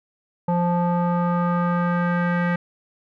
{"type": "tone with low-pass filter sweep", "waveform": "square", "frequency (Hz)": 174.61, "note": "F3", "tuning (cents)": 0, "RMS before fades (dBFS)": -21, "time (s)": [0.48, 2.56], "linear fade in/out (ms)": 5, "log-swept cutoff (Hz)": [840, 1800], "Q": 3.3, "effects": []}